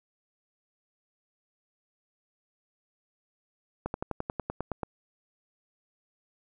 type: slowing click train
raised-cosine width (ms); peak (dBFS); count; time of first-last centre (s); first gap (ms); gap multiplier
1; -17; 11; 3.86-4.832; 81; 1.04
effects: none